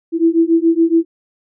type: beating tone pair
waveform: sine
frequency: 327.4 / 334.5 Hz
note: E4 / E4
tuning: -12 / +25 cents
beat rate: 7.1 Hz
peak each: -13 dBFS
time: 0.12-1.05 s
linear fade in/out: 50 ms
effects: none